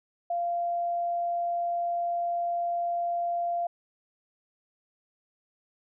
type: tone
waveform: sine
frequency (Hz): 692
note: F5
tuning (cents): -16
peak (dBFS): -26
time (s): 0.3-3.67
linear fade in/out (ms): 5
effects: none